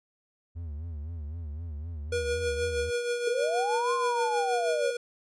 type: tone with vibrato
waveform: triangle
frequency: 78.8 Hz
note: D#2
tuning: 23 cents sharp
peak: -32 dBFS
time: 0.55-2.91 s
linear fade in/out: 20 ms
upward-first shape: sine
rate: 3.9 Hz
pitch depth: 150 cents each way
type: tone with tremolo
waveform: square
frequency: 480.6 Hz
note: B4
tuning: 47 cents flat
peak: -26 dBFS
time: 2.12-4.97 s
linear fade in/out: 5 ms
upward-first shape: triangle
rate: 6.3 Hz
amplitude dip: 55%
type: linear two-way sweep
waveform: sine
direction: up then down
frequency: 434 to 1065 to 528 Hz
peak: -27 dBFS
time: 3.27-4.91 s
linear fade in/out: 5 ms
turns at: 3.94 s
effects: resampled to 22050 Hz